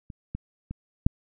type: clicks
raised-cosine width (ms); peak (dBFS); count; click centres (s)
5; -27 / -19 / -22 / -6; 4; 0.102 / 0.35 / 0.71 / 1.065
effects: none